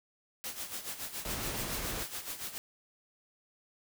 white noise with tremolo, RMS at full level -38 dBFS, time 0.44-2.58 s, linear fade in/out 0 ms, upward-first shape sine, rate 7.1 Hz, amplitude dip 70%
pink noise, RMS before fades -38 dBFS, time 1.25-2.03 s, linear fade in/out 2 ms
effects none

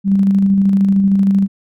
sine tone with tremolo, 196 Hz, G3, in tune, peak -8 dBFS, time 0.04-1.48 s, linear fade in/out 50 ms, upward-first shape square, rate 13 Hz, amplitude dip 25%, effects none

